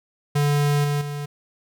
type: tone with level steps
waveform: square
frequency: 145.2 Hz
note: D3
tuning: 19 cents flat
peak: -18 / -21 / -28 dBFS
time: 0.35-1.26 s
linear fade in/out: 10 ms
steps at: 0.84 / 1.01 s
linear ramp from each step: 5 ms
effects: none